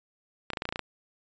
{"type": "clicks", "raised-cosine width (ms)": 0.3, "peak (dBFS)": -15, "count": 9, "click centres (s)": [0.503, 0.534, 0.572, 0.621, 0.654, 0.69, 0.725, 0.759, 0.793], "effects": ["resampled to 16000 Hz"]}